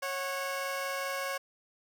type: tone pair together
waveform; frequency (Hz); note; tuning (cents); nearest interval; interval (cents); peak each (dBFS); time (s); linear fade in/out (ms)
15% pulse; 548.8 / 740; C#5 / F#5; -17 / 0; perfect fourth; 517; -27 / -34; 0.02-1.38; 10
effects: none